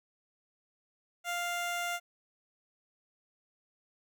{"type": "tone", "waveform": "15% pulse", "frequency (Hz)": 698.5, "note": "F5", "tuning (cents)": 0, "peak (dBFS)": -26, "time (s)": [1.24, 2], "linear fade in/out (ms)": 50, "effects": []}